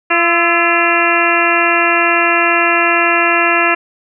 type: harmonic tone with a mistuned harmonic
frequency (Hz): 342.2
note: F4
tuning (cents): -35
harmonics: 1 / 2 / 3 / 4 / 5 / 6 / 7 / 8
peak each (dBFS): -19 / -18 / -19 / -17 / -17 / -20 / -18 / -17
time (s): 0.1-3.75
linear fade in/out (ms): 10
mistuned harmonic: 4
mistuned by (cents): -53
effects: none